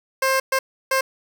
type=tone bursts at uneven times; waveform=15% pulse; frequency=530 Hz; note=C5; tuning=22 cents sharp; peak=-11 dBFS; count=3; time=0.22-0.4 / 0.52-0.59 / 0.91-1.01 s; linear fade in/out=5 ms; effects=none